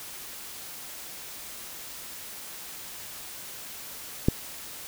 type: click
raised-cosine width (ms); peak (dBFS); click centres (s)
3; -6; 4.285
effects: white hiss -41 dBFS RMS until 4.87 s